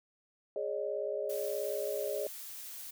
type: chord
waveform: sine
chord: Ab suspended fourth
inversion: none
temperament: equal with one note detuned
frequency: 415.3 / 554.4 / 613 Hz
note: Ab4 / Db5 / Eb5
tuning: 0 / 0 / -26 cents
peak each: -37 dBFS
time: 0.56-2.27 s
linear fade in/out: 2 ms
type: noise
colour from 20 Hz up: blue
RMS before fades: -45 dBFS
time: 1.29-2.91 s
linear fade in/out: 10 ms
effects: none